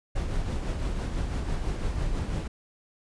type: noise with tremolo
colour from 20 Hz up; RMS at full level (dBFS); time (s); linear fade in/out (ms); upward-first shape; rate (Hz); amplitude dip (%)
brown; -27; 0.15-2.48; 10; triangle; 6; 45
effects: resampled to 22050 Hz